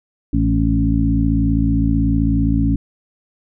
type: harmonic tone with a mistuned harmonic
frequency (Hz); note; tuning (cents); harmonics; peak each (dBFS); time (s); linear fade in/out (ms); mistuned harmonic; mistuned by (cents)
55.6; A1; +19; 1 / 2 / 3 / 4 / 5; -18 / -20 / -22 / -22 / -18; 0.33-2.76; 5; 4; -25
effects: none